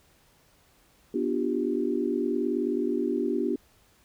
sine chord, G dominant seventh, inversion first, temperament just, 245 / 294 / 352.8 / 392 Hz, B3 / D4 / F4 / G4, -14 / +2 / +18 / 0 cents, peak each -30 dBFS, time 1.14-3.56 s, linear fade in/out 5 ms, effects pink hiss -62 dBFS RMS until 4.04 s

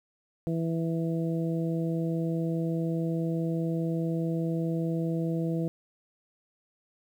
harmonic tone, 164.81 Hz, E3, in tune, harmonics 1 / 2 / 3 / 4, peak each -28 / -32 / -36 / -41 dBFS, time 0.47-5.68 s, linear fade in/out 0 ms, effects 10-bit

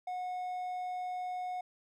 triangle tone with hard clipping, 729 Hz, F#5, 26 cents flat, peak -36 dBFS, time 0.07-1.61 s, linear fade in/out 5 ms, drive 6 dB, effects none

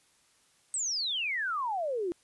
sine exponential sweep, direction down, 8372 to 330.9 Hz, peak -29 dBFS, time 0.74-2.12 s, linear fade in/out 0 ms, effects white hiss -66 dBFS RMS until 2.23 s + resampled to 24000 Hz

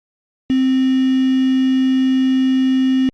sine tone with quantisation, 261.6 Hz, C4, in tune, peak -12 dBFS, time 0.5-3.09 s, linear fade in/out 0 ms, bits 4, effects low-pass 3000 Hz 12 dB/octave + Opus 48 kbps

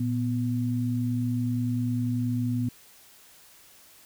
sine tone pair together, 116.52 / 246.9 Hz, A#2 / B3, 0 / 0 cents, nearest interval octave + minor second, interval 1300 cents, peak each -27 dBFS, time 0-2.69 s, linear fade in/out 5 ms, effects white hiss -54 dBFS RMS until 4.05 s

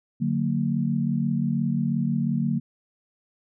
sine chord, D augmented, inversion none, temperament just, 146.83 / 183.54 / 229.4 Hz, D3 / F#3 / A#3, 0 / -14 / -28 cents, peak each -26 / -27 / -25 dBFS, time 0.2-2.6 s, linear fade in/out 20 ms, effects none

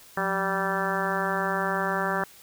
harmonic tone with a mistuned harmonic, 194.1 Hz, G3, 17 cents flat, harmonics 1 / 2 / 3 / 4 / 5 / 6 / 7 / 8 / 9, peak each -33 / -33 / -33 / -33 / -33 / -33 / -33 / -33 / -33 dBFS, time 0.17-2.24 s, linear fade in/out 2 ms, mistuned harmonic 1, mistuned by -130 cents, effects white hiss -51 dBFS RMS until 2.42 s

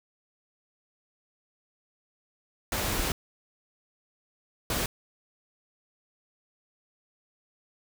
pink noise bursts at uneven times, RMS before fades -29 dBFS, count 2, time 2.72-3.12 / 4.7-4.86 s, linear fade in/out 2 ms, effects none

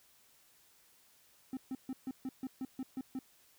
triangle tone bursts, 261.6 Hz, C4, in tune, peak -34 dBFS, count 10, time 1.53-3.19 s, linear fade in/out 2 ms, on 40 ms, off 140 ms, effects white hiss -66 dBFS RMS until 3.58 s

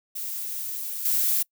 violet noise with level steps, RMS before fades -32 / -23 dBFS, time 0.15-1.43 s, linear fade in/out 10 ms, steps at 1.05 s, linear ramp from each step 5 ms, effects noise-tail reverb RT60 0.1 s tail -26 dB re dry

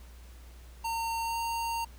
square tone with pitch glide, 914 to 922.5 Hz, A#5 to A#5, -34 to -18 cents, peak -31 dBFS, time 0.84-1.85 s, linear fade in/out 10 ms, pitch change +16 cents, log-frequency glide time 1.22-1.38 s, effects added 60 Hz sine -47 dBFS peak until 1.98 s + pink hiss -58 dBFS RMS until 1.98 s

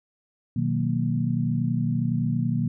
sine chord, B major seventh, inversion none, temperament equal, 123.47 / 155.56 / 185 / 233.1 Hz, B2 / D#3 / F#3 / A#3, 0 / 0 / 0 / 0 cents, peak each -26 / -27 / -30 / -27 dBFS, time 0.56-2.68 s, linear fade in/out 5 ms, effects none

